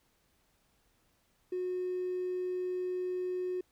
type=tone with hard clipping; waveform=triangle; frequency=364.5 Hz; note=F#4; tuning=26 cents flat; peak=-32 dBFS; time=1.52-3.61 s; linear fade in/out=5 ms; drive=3 dB; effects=pink hiss -72 dBFS RMS until 3.71 s